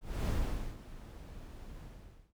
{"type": "noise with ADSR envelope", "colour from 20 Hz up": "brown", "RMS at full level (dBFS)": -31, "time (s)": [0.01, 2.33], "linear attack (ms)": 250, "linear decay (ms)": 500, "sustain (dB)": -16, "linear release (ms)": 520, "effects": []}